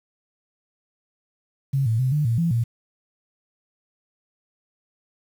sine tone with pitch steps, 136.7 / 112.1 / 129.4 / 149.7 / 115.7 / 168.1 / 116.9 Hz, C#3 / A2 / C3 / D3 / A#2 / E3 / A#2, -24 / +33 / -19 / +33 / -13 / +34 / +5 cents, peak -18 dBFS, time 1.73-2.64 s, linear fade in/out 10 ms, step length 130 ms, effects 8-bit

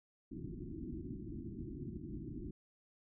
white low-pass noise, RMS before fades -45 dBFS, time 0.31-2.51 s, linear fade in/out 5 ms, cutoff 360 Hz, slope 96 dB/octave, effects none

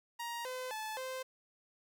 sawtooth tone with pitch steps, 941 / 510 / 868 / 519 Hz, A#5 / C5 / A5 / C5, +16 / -44 / -24 / -14 cents, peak -35 dBFS, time 0.19-1.23 s, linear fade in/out 10 ms, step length 260 ms, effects 12-bit

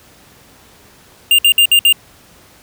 square tone bursts, 2802 Hz, F7, 5 cents sharp, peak -7 dBFS, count 5, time 1.31-1.926 s, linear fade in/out 2 ms, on 76 ms, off 59 ms, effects pink hiss -45 dBFS RMS until 2.62 s + high-pass 60 Hz 12 dB/octave

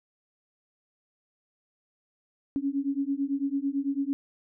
sine beating tone pair, 273.4 / 282.4 Hz, C#4 / C#4, -24 / +32 cents, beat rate 9 Hz, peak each -29 dBFS, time 2.56-4.13 s, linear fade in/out 0 ms, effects none

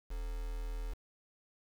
sine tone with quantisation, 40.02 Hz, D#1, 50 cents sharp, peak -36 dBFS, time 0.1-0.94 s, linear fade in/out 10 ms, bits 8, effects none

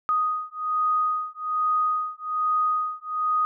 sine beating tone pair, 1244.5 / 1245.7 Hz, D#6 / D#6, 0 / +2 cents, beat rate 1.2 Hz, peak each -25 dBFS, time 0.09-3.45 s, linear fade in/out 0 ms, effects none

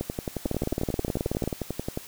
two click trains, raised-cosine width 2 ms, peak -13 / -15 dBFS, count 20 / 23, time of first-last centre 0.46-1.476 / 0.01-1.974 s, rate 18.7 / 11.2 Hz, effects white hiss -45 dBFS RMS until 2.07 s

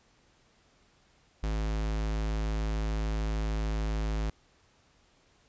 square tone, 53.4 Hz, G#1, 49 cents sharp, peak -29 dBFS, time 1.43-4.3 s, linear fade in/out 5 ms, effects pink hiss -65 dBFS RMS until 5.48 s + resampled to 16000 Hz

